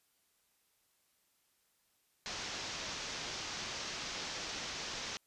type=low-pass noise; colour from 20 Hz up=white; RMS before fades=-42 dBFS; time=2.26-5.17 s; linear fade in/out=0 ms; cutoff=6400 Hz; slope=48 dB/octave; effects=white hiss -75 dBFS RMS until 5.26 s + resampled to 32000 Hz

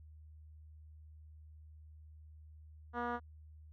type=tone with low-pass filter; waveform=10% pulse; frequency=240 Hz; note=B3; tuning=49 cents flat; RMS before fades=-38 dBFS; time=2.93-3.2 s; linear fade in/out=50 ms; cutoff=1400 Hz; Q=1.5; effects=added 77 Hz sine -53 dBFS peak until 3.72 s

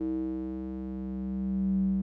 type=tone with band-pass filter sweep; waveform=square; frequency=64.4 Hz; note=C2; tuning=27 cents flat; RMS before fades=-31 dBFS; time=0-2.02 s; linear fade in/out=10 ms; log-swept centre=330 to 180 Hz; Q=6.9; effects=none

